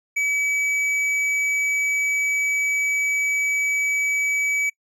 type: tone with tanh clipping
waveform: triangle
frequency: 2285 Hz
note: D7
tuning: 48 cents flat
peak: -21 dBFS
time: 0.16-4.7 s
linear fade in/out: 10 ms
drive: 13 dB
effects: noise-tail reverb RT60 0.1 s tail -24 dB re dry